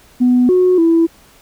sine tone with pitch steps, 248.2 / 365.4 / 331.1 Hz, B3 / F#4 / E4, +9 / -22 / +8 cents, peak -7 dBFS, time 0.2-1.07 s, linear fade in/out 20 ms, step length 290 ms, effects tanh soft clip ceiling -4 dBFS + pink hiss -47 dBFS RMS until 1.41 s

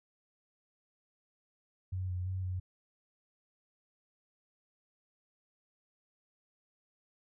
sine tone with pitch steps, 92.8 / 90.5 / 93.6 / 91.8 Hz, F#2 / F#2 / F#2 / F#2, +6 / -38 / +20 / -13 cents, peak -33 dBFS, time 1.92-2.6 s, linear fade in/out 10 ms, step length 170 ms, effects none

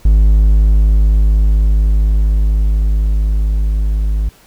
triangle tone with level ramp, 52.1 Hz, G#1, 6 cents sharp, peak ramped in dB -3 to -10 dBFS, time 0.05-4.29 s, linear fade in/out 5 ms, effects pink hiss -46 dBFS RMS until 4.46 s

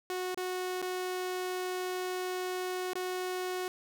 sawtooth tone with dropouts, 366.7 Hz, F#4, 15 cents flat, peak -29 dBFS, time 0.1-3.68 s, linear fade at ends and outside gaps 1 ms, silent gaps 0.345-0.374 / 0.817-0.824 / 2.933-2.954 s, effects none

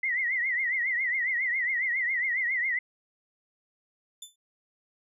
sine tone with vibrato, 2008 Hz, B6, 28 cents sharp, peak -25 dBFS, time 0.03-2.79 s, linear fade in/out 5 ms, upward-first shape triangle, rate 7.3 Hz, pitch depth 140 cents each way
20% pulse tone with exponential decay, 3520 Hz, A7, in tune, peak -31 dBFS, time 4.22-4.36 s, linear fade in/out 5 ms, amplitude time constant 30 ms
effects none

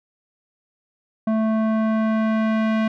square tone with low-pass filter sweep, 220 Hz, A3, in tune, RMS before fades -20 dBFS, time 1.27-2.88 s, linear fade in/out 5 ms, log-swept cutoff 930 to 2400 Hz, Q 0.98, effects none

